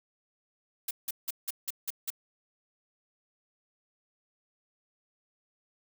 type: noise bursts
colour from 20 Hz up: blue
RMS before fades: -33 dBFS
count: 7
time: 0.88-2.103 s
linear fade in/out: 5 ms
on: 29 ms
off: 170 ms
effects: none